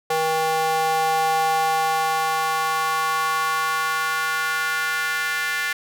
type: tone with high-pass filter sweep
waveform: square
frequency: 159.2 Hz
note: D#3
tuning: 40 cents sharp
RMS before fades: -22 dBFS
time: 0.1-5.73 s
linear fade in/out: 5 ms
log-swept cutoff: 620 to 1700 Hz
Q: 3.4
effects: none